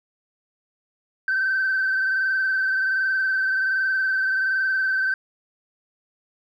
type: tone with frequency modulation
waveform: sine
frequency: 1545 Hz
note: G6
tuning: 26 cents flat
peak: -18 dBFS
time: 1.28-5.14 s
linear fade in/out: 2 ms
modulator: 21.3 Hz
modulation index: 1.4
effects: tanh soft clip ceiling -16 dBFS + 10-bit